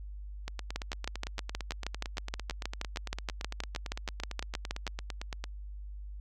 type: two click trains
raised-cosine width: 0.2 ms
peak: -16 / -20 dBFS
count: 27 / 45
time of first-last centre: 0.76-4.867 / 0.48-5.441 s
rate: 6.33 / 8.87 Hz
effects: added 50 Hz sine -40 dBFS peak until 6.2 s